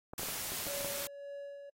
clicks, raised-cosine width 1 ms, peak -29 dBFS, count 8, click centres 0.135 / 0.195 / 0.232 / 0.286 / 0.52 / 0.668 / 0.808 / 0.847 s
white noise, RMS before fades -39 dBFS, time 0.18-1.07 s, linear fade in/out 0 ms
triangle tone with tremolo, 565 Hz, C#5, 33 cents sharp, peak -39 dBFS, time 0.67-1.7 s, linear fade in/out 10 ms, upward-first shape sine, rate 1.8 Hz, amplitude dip 45%
effects AAC 48 kbps

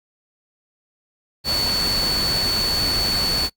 sine tone in noise, 4452 Hz, C#8, 7 cents sharp, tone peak -19 dBFS, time 1.44-3.5 s, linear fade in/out 50 ms, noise pink, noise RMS -26 dBFS, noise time 1.44-3.5 s, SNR +4 dB, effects noise-tail reverb RT60 0.1 s tail -22 dB re dry + Opus 48 kbps

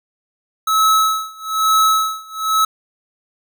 square tone with tremolo, 1295 Hz, E6, 31 cents flat, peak -11 dBFS, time 0.67-2.65 s, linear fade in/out 5 ms, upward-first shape sine, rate 1.1 Hz, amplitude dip 95%, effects none

